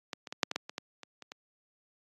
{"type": "clicks", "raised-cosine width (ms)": 0.2, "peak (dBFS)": [-18, -25, -20, -6, -15, -13, -23, -18, -27, -29, -25], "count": 11, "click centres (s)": [0.132, 0.272, 0.325, 0.432, 0.514, 0.56, 0.695, 0.781, 1.033, 1.223, 1.319], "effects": ["high-pass 200 Hz 12 dB/octave", "AAC 32 kbps"]}